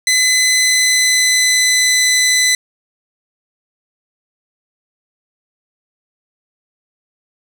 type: tone with pitch glide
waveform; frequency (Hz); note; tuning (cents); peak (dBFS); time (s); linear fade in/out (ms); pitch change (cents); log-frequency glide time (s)
15% pulse; 2020 to 2007; B6 to B6; +39 to +27; -4; 0.07-2.55; 2; -12; 0.6-2.06
effects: none